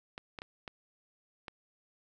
clicks, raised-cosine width 0.3 ms, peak -25 dBFS, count 5, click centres 0.179 / 0.388 / 0.419 / 0.678 / 1.482 s, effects none

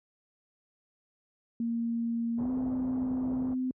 sine tone with pitch glide, 232.2 to 256.2 Hz, A#3 to C4, -7 to -36 cents, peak -28 dBFS, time 1.6-3.71 s, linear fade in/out 2 ms, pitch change +171 cents, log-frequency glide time 2.36-2.5 s
pink low-pass noise, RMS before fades -42 dBFS, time 2.37-3.55 s, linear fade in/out 20 ms, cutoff 910 Hz, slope 24 dB/octave
effects high-pass 60 Hz 12 dB/octave

